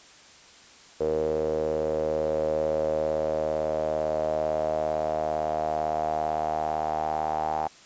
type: tone with band-pass filter sweep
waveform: sawtooth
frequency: 77.78 Hz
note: D#2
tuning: in tune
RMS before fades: -27 dBFS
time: 1-7.68 s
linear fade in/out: 10 ms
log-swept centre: 480 to 790 Hz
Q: 8.4
effects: white hiss -51 dBFS RMS until 7.85 s + resampled to 16000 Hz